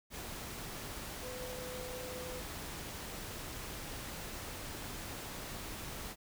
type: tone in noise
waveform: sine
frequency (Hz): 504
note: B4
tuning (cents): +35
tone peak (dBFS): -44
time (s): 1.2-2.43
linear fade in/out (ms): 50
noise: pink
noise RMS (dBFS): -44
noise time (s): 0.1-6.16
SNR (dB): -3
effects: none